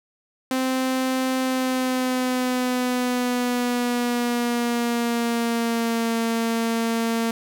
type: tone with pitch glide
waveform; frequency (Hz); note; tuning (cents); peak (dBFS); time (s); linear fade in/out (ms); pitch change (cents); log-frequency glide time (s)
sawtooth; 259.8 to 228.8; C4 to A#3; -12 to -32; -17; 0.51-7.31; 2; -220; 1.4-6.16
effects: none